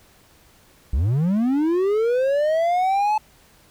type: linear sweep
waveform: triangle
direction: up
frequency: 55 to 869 Hz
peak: -15 dBFS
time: 0.93-3.18 s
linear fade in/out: 5 ms
effects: pink hiss -54 dBFS RMS until 3.7 s